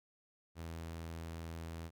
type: tone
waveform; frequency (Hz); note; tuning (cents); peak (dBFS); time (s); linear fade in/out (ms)
sawtooth; 82.41; E2; 0; -39; 0.55-1.91; 50
effects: none